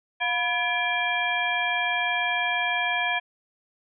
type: tone cluster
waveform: sine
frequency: 711 / 982 / 1705 / 2364 / 3238 Hz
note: F5 / B5 / G#6 / D7 / G#7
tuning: +31 / -10 / +45 / +11 / -45 cents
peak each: -29 / -32 / -28 / -27 / -32 dBFS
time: 0.2-3.2 s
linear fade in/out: 20 ms
effects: none